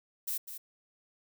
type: noise with echo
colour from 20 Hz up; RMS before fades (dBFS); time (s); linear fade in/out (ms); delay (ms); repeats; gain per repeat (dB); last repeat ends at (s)
violet; -34; 0.27-0.38; 10; 200; 1; -9; 0.58
effects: none